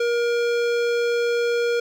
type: tone with hard clipping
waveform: sine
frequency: 473.9 Hz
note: A#4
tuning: 28 cents sharp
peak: -21 dBFS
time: 0-1.8 s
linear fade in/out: 5 ms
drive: 17 dB
effects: none